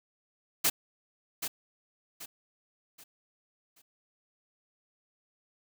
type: noise with echo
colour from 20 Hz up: white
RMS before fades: -25 dBFS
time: 0.64-0.7 s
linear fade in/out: 10 ms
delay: 780 ms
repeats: 4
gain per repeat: -9 dB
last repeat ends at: 3.82 s
effects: none